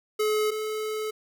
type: tone pair in turn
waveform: square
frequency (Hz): 427.4 / 431.4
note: G#4 / A4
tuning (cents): +50 / -34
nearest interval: unison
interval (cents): 16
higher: second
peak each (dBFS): -23 / -29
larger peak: first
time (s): 0.19-0.51 / 0.51-1.11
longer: second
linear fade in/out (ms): 10
effects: none